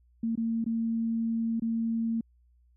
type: tone with dropouts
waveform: sine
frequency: 227.7 Hz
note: A#3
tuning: 40 cents flat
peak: -26 dBFS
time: 0.23-2.21 s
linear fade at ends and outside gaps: 5 ms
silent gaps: 0.355-0.375 / 0.643-0.662 / 1.598-1.62 s
effects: added 60 Hz sine -60 dBFS peak until 2.76 s